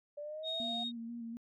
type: exponential sweep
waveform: sine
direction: up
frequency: 580 to 718 Hz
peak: -40 dBFS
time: 0.17-0.84 s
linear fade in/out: 10 ms
type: tone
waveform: sine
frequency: 3729 Hz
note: A#7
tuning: in tune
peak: -35 dBFS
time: 0.43-0.92 s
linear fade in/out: 50 ms
type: tone with vibrato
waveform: sine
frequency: 233.1 Hz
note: A#3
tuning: in tune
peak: -40 dBFS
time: 0.6-1.37 s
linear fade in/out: 0 ms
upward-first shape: square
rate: 4.1 Hz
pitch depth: 24 cents each way
effects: tanh soft clip ceiling -27 dBFS